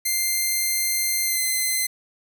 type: tone with pitch glide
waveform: 5% pulse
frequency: 2093 to 2056 Hz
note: C7 to C7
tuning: 0 to -31 cents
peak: -11 dBFS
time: 0.05-1.87 s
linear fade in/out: 10 ms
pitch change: -31 cents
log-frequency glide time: 1.25-1.39 s
effects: none